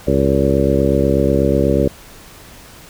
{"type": "harmonic tone with a mistuned harmonic", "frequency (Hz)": 68.2, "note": "C#2", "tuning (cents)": -28, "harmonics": [1, 2, 3, 4, 5, 6, 7, 8], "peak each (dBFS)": [-20, -20, -20, -20, -20, -20, -20, -20], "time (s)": [0.07, 1.88], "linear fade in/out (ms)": 5, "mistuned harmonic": 8, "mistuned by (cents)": 62, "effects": ["pink hiss -40 dBFS RMS until 2.89 s"]}